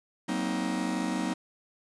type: chord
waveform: 45% pulse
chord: C half-diminished seventh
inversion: second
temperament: just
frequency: 188.37 / 235.5 / 261.6 / 314 Hz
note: Gb3 / Bb3 / C4 / Eb4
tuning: +31 / +18 / 0 / +16 cents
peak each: -34 dBFS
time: 0.28-1.34 s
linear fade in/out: 10 ms
effects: resampled to 22050 Hz + 9-bit